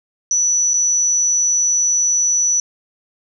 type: tone with dropouts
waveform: sine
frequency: 5930 Hz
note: F#8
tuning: 3 cents sharp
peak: -13 dBFS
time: 0.31-2.6 s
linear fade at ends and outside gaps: 1 ms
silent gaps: 0.735-0.74 s
effects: none